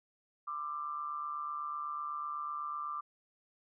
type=tone with amplitude modulation; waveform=sine; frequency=1184 Hz; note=D6; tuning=14 cents sharp; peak=-33 dBFS; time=0.47-3.01 s; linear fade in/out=10 ms; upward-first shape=sine; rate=148 Hz; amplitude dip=65%; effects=none